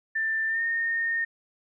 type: tone with pitch glide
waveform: sine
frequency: 1780 to 1835.3 Hz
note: A6 to A#6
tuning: +20 to -27 cents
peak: -24 dBFS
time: 0.15-1.25 s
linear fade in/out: 10 ms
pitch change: +53 cents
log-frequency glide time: 0.47-0.62 s
effects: none